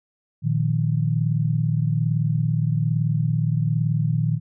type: tone cluster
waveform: sine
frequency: 116.5 / 154.2 / 175.4 Hz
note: A#2 / D#3 / F3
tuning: -1 / -15 / +8 cents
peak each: -22 / -21 / -30 dBFS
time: 0.42-4.4 s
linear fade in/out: 50 ms
effects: none